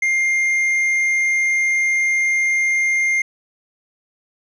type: tone with tanh clipping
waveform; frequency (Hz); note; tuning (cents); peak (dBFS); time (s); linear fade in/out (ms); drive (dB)
triangle; 2112; C7; +16; -16; 0.02-3.22; 5; 9
effects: none